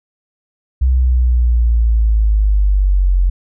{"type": "linear sweep", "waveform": "sine", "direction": "down", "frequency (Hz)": [64.9, 44.35], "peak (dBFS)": -9, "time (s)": [0.81, 3.3], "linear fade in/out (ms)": 10, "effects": []}